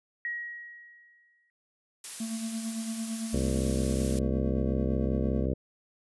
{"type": "tone with exponential decay", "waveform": "sine", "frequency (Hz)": 1900, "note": "A#6", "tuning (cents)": 33, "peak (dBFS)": -29, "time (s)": [0.25, 1.5], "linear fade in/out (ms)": 1, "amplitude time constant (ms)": 270}
{"type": "noise", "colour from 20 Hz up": "blue", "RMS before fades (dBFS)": -37, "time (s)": [2.04, 4.19], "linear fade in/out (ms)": 2}
{"type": "tone with tremolo", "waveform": "triangle", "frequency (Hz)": 224.5, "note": "A3", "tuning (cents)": 35, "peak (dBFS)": -28, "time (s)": [2.2, 5.46], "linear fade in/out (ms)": 5, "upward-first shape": "sine", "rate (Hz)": 8.9, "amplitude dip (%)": 50}
{"type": "harmonic tone", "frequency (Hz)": 65.41, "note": "C2", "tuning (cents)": 0, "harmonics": [1, 2, 3, 4, 5, 6, 7, 8, 9], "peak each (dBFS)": [-30, -33, -35, -36, -37, -38, -38, -39, -40], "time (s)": [3.33, 5.54], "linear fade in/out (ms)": 10}
{"effects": ["resampled to 24000 Hz"]}